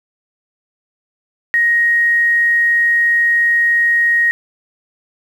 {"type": "tone", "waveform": "sine", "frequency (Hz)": 1877, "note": "A#6", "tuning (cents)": 11, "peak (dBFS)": -10, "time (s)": [1.54, 4.31], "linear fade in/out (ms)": 0, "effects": ["7-bit"]}